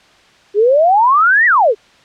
sine exponential two-way sweep, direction up then down, 392.6 to 1975.5 to 392.6 Hz, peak -7 dBFS, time 0.54-1.75 s, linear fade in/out 50 ms, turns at 1.46 s, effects white hiss -47 dBFS RMS until 2.04 s + low-pass 4000 Hz 12 dB/octave

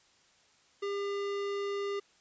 sine tone with hard clipping, 401.6 Hz, G4, 42 cents sharp, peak -34 dBFS, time 0.82-2 s, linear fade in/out 10 ms, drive 18 dB, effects white hiss -65 dBFS RMS until 2.2 s + resampled to 16000 Hz

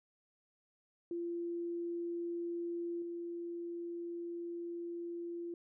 sine tone with level steps, 342.9 Hz, F4, 32 cents flat, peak -36 / -39 dBFS, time 1.11-5.54 s, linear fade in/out 2 ms, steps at 3.02 s, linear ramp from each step 2 ms, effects none

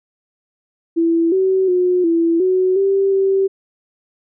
sine tone with pitch steps, 332.6 / 379.1 / 361.3 / 333.5 / 371.4 / 391.1 / 387.5 Hz, E4 / F#4 / F#4 / E4 / F#4 / G4 / G4, +16 / +42 / -41 / +20 / +7 / -4 / -20 cents, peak -12 dBFS, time 0.96-3.48 s, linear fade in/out 20 ms, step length 360 ms, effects none

